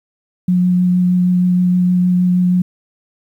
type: tone with vibrato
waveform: sine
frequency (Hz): 180.1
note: F#3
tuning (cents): -46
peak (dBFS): -10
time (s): 0.48-2.62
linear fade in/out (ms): 5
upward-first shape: triangle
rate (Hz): 6.4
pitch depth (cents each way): 12
effects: 8-bit